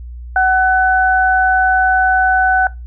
sine tone pair together, 750 / 1500 Hz, F#5 / F#6, +23 / +23 cents, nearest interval octave, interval 1200 cents, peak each -12 dBFS, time 0.36-2.67 s, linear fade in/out 2 ms, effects noise-tail reverb RT60 0.2 s tail -20 dB re dry + added 60 Hz sine -27 dBFS peak until 2.86 s

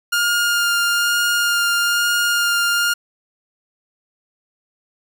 sawtooth tone with vibrato, 1411 Hz, F6, 17 cents sharp, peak -12 dBFS, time 0.12-2.94 s, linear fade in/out 10 ms, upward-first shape sine, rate 1.1 Hz, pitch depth 11 cents each way, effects none

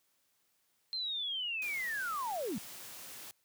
sine linear sweep, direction down, 4186 to 174.61 Hz, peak -34 dBFS, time 0.93-2.58 s, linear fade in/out 0 ms
white noise, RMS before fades -48 dBFS, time 1.62-3.31 s, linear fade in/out 0 ms
effects white hiss -75 dBFS RMS until 3.44 s + high-pass 80 Hz 12 dB/octave

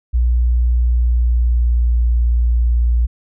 sine tone with pitch glide, 60.1 to 59.03 Hz, B1 to A#1, -46 to +22 cents, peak -11 dBFS, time 0.13-3.07 s, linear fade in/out 20 ms, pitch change -32 cents, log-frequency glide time 0.75-2.04 s, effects none

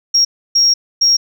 sine tone bursts at uneven times, 5588 Hz, F8, in tune, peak -7 dBFS, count 3, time 0.14-0.25 / 0.55-0.74 / 1.01-1.17 s, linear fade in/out 10 ms, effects tanh soft clip ceiling -4 dBFS

